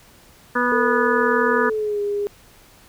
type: harmonic tone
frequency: 245.2 Hz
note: B3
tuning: 12 cents flat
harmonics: 1 / 2 / 4 / 5 / 6 / 7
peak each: -24 / -24 / -24 / -24 / -24 / -24 dBFS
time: 0.55-1.7 s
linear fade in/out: 10 ms
type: tone with pitch glide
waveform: sine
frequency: 450.8 to 408.6 Hz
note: A4 to G#4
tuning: +42 to -28 cents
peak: -20 dBFS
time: 0.72-2.27 s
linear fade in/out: 0 ms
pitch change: -170 cents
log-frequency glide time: 1.57-2.01 s
effects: pink hiss -50 dBFS RMS until 2.88 s